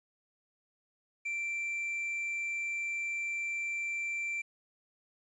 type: tone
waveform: triangle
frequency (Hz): 2349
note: D7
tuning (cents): 0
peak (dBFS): -31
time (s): 1.25-4.42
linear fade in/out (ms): 10
effects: resampled to 22050 Hz + 11-bit